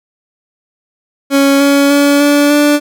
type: tone with pitch steps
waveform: 30% pulse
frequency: 277.2 / 281.1 / 285 / 289 / 293 Hz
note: C#4 / C#4 / C#4 / D4 / D4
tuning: 0 / +24 / +48 / -28 / -4 cents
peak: -4 dBFS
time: 1.3-2.8 s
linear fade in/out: 50 ms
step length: 300 ms
effects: none